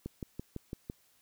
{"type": "click train", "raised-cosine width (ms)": 3, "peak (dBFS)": -25, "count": 6, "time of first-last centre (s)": [0.06, 0.899], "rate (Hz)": 5.96, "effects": ["white hiss -68 dBFS RMS until 1.21 s"]}